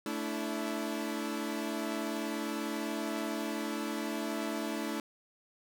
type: chord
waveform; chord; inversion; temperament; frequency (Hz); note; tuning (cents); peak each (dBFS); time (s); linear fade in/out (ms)
sawtooth; A suspended fourth; none; equal with one note detuned; 220 / 289.3 / 329.6; A3 / D4 / E4; 0 / -26 / 0; -34; 0.06-5; 2
effects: none